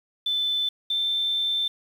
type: tone pair in turn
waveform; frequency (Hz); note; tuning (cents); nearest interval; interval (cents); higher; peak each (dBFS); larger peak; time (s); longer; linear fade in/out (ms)
sine; 3520 / 3555; A7 / A7; 0 / +17; unison; 17; second; -22; neither; 0.26-0.69 / 0.9-1.68; second; 5
effects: 8-bit